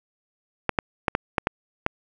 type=clicks; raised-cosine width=0.5 ms; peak=-5 dBFS; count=7; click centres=0.693 / 0.788 / 1.082 / 1.151 / 1.382 / 1.471 / 1.864 s; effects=none